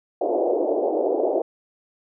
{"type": "band-pass noise", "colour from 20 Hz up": "pink", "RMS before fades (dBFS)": -22, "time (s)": [0.21, 1.42], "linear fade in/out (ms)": 5, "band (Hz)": [330, 710], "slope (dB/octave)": 48, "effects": []}